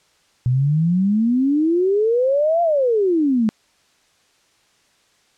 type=exponential two-way sweep; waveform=sine; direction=up then down; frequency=121 to 698.5 to 209.4 Hz; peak=-14 dBFS; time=0.46-3.49 s; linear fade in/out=0 ms; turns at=2.62 s; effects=white hiss -59 dBFS RMS until 5.37 s + low-pass 7000 Hz 12 dB/octave